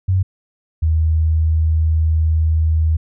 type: tone pair in turn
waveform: sine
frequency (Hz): 93.4 / 79.54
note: F#2 / D#2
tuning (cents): +17 / +39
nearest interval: minor third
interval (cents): 278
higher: first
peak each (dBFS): -12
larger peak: neither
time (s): 0.08-0.23 / 0.82-2.97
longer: second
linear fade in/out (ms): 10
effects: none